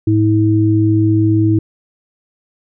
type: tone pair together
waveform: sine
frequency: 107.4 / 321.8 Hz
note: A2 / E4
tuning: -41 / -42 cents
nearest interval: octave + perfect fifth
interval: 1899 cents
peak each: -12 dBFS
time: 0.07-1.59 s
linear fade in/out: 5 ms
effects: none